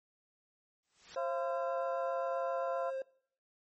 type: noise with exponential growth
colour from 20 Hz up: white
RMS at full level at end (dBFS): -45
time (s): 0.83-1.15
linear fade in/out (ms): 1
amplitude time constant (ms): 68
type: tone with vibrato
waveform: triangle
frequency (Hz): 533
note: C5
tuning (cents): +32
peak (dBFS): -33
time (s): 1.16-3.02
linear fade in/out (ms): 2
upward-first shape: triangle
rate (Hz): 7.6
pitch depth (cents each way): 12
type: harmonic tone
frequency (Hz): 341.5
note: F4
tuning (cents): -39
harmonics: 2 / 3 / 4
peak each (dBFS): -37 / -41 / -43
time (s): 1.16-2.91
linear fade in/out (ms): 20
effects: noise-tail reverb RT60 0.6 s tail -22 dB re dry + MP3 32 kbps